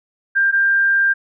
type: tone pair in turn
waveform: sine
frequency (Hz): 1591 / 1591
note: G6 / G6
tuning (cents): +25 / +25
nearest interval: unison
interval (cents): 0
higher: neither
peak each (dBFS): -12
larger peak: neither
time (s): 0.35-0.52 / 0.52-1.14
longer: second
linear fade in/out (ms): 20
effects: none